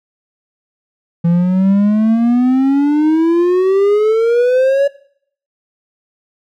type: exponential sweep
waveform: triangle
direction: up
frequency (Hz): 167.7 to 568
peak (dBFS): -7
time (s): 1.24-4.88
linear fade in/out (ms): 10
effects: noise-tail reverb RT60 0.6 s tail -19 dB re dry